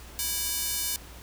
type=tone with high-pass filter; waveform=square; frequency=329.6 Hz; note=E4; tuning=in tune; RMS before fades=-30 dBFS; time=0.19-0.96 s; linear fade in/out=0 ms; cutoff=5800 Hz; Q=0.53; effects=added 60 Hz sine -45 dBFS peak until 1.22 s + pink hiss -48 dBFS RMS until 1.22 s